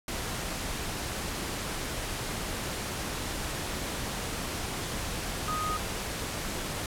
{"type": "tone in noise", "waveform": "sine", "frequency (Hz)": 1246, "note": "D#6", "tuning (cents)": 2, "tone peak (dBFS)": -30, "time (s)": [5.48, 5.77], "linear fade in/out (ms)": 2, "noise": "pink", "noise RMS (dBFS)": -34, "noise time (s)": [0.08, 6.86], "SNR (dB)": 1, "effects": ["low-pass 12000 Hz 12 dB/octave"]}